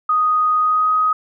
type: tone with pitch glide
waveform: sine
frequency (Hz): 1244.5 to 1256.8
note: D#6 to D#6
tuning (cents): 0 to +17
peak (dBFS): -13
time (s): 0.09-1.13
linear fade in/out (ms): 5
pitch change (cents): +17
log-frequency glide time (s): 0.59-0.92
effects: none